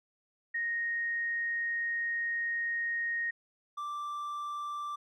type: tone pair in turn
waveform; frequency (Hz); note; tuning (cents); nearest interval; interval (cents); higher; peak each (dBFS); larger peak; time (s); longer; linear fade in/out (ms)
sine / triangle; 1864.7 / 1174.7; A#6 / D6; 0 / 0; minor sixth; 800; first; -30 / -33; first; 0.54-3.31 / 3.77-4.96; first; 10
effects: none